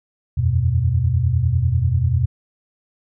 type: chord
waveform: sine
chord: E suspended second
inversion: none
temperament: equal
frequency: 82.41 / 92.5 / 123.47 Hz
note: E2 / F#2 / B2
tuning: 0 / 0 / 0 cents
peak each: -20 / -20 / -18 dBFS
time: 0.37-2.26 s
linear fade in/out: 10 ms
effects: none